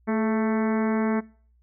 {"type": "harmonic tone with a mistuned harmonic", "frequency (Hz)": 221.1, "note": "A3", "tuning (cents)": 9, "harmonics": [1, 2, 3, 4, 5, 6, 7, 8, 9, 10], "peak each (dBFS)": [-23, -29, -33, -35, -37, -39, -40, -41, -42, -43], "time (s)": [0.07, 1.21], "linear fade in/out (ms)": 20, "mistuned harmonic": 2, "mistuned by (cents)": -45, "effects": ["noise-tail reverb RT60 0.5 s tail -24 dB re dry", "added 60 Hz sine -58 dBFS peak until 1.62 s"]}